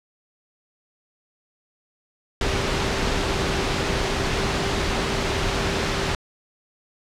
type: tone in noise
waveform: sine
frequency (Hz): 392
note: G4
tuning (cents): 0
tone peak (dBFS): -31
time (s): 2.41-6.15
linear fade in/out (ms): 2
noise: pink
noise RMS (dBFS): -23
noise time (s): 2.41-6.15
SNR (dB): -11
effects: low-pass 5000 Hz 12 dB/octave